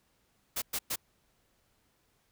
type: noise bursts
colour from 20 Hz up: white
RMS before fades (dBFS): -33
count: 3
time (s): 0.56-0.96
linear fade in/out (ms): 10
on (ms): 60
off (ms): 110
effects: pink hiss -72 dBFS RMS until 2.31 s